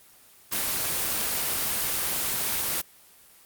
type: noise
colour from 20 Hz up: white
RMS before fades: -27 dBFS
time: 0.51-2.82 s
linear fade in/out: 20 ms
effects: white hiss -54 dBFS RMS until 3.45 s + Opus 24 kbps